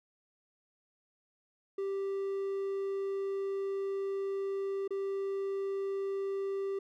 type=tone with dropouts; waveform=triangle; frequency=392 Hz; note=G4; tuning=in tune; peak=-30 dBFS; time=1.78-6.79 s; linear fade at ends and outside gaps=5 ms; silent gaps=4.878-4.906 s; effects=none